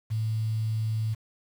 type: tone with quantisation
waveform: sine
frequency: 110 Hz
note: A2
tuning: in tune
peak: -25 dBFS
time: 0.1-1.15 s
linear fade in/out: 20 ms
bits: 8
effects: none